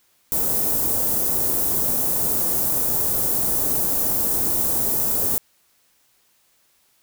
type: band-stop noise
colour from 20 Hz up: white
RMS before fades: -21 dBFS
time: 0.32-5.38 s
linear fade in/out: 0 ms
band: 610 to 12000 Hz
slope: 12 dB/octave
effects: white hiss -62 dBFS RMS until 7.02 s